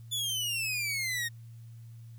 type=exponential sweep; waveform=sawtooth; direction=down; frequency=3500 to 1838 Hz; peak=-27 dBFS; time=0.11-1.29 s; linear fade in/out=20 ms; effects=added 115 Hz sine -45 dBFS peak until 2.18 s + white hiss -68 dBFS RMS until 2.18 s